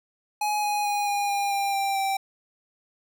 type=tone with pitch steps; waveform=square; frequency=839 / 830.3 / 821.7 / 813.2 / 804.8 / 796.5 / 788.3 / 780.1 Hz; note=G#5 / G#5 / G#5 / G#5 / G5 / G5 / G5 / G5; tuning=+17 / -1 / -19 / -37 / +45 / +27 / +9 / -9 cents; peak=-24 dBFS; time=0.41-2.17 s; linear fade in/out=5 ms; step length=220 ms; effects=none